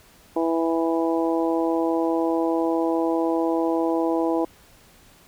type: harmonic tone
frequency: 164.81 Hz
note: E3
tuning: in tune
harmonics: 2 / 3 / 4 / 5 / 6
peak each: -22 / -26 / -28 / -30 / -32 dBFS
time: 0.36-4.45 s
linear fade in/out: 5 ms
effects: pink hiss -53 dBFS RMS until 5.27 s